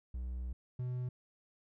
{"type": "tone pair in turn", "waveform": "triangle", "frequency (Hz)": [62, 125.04], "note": ["B1", "B2"], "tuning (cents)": [7, 22], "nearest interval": "octave", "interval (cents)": 1215, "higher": "second", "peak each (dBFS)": [-35, -33], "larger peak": "second", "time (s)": [[0.14, 0.53], [0.79, 1.09]], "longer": "first", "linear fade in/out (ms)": 5, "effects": []}